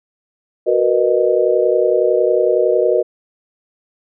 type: chord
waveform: sine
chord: B major seventh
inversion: second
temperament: just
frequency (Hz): 370.4 / 463 / 493.9 / 617.4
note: F#4 / A#4 / B4 / D#5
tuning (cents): +2 / -12 / 0 / -14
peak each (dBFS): -17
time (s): 0.66-3.03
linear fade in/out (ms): 20
effects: none